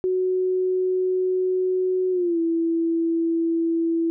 sine tone with pitch glide, 370 to 331.5 Hz, F#4 to E4, 0 to +10 cents, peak -19 dBFS, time 0.04-4.1 s, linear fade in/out 0 ms, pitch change -190 cents, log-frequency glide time 2.11-2.39 s, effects none

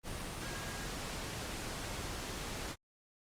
sine tone in noise, 1633 Hz, G#6, 30 cents flat, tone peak -50 dBFS, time 0.4-0.89 s, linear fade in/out 50 ms, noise pink, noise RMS -41 dBFS, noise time 0.03-2.76 s, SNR -12 dB, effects low-pass 10000 Hz 12 dB/octave + Opus 32 kbps

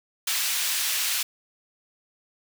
pink high-pass noise, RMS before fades -26 dBFS, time 0.27-1.23 s, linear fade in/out 5 ms, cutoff 2400 Hz, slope 12 dB/octave, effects none

